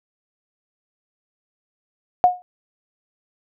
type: tone with exponential decay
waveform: sine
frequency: 722 Hz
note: F#5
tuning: 43 cents flat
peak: -6 dBFS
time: 2.24-2.42 s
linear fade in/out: 0 ms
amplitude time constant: 38 ms
effects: none